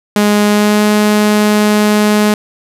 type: tone with pitch glide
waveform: sawtooth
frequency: 207.7 to 210.2 Hz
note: G#3 to G#3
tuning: 0 to +21 cents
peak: -4 dBFS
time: 0.16-2.34 s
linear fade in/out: 2 ms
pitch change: +21 cents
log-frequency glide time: 0.48-0.83 s
effects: resampled to 32000 Hz + 7-bit